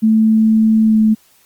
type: tone with pitch glide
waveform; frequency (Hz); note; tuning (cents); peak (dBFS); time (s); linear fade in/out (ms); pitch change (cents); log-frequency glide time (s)
sine; 220 to 217.6; A3 to A3; 0 to -19; -8; 0.02-1.15; 20; -19; 0.84-0.97
effects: white hiss -52 dBFS RMS until 1.45 s + Opus 32 kbps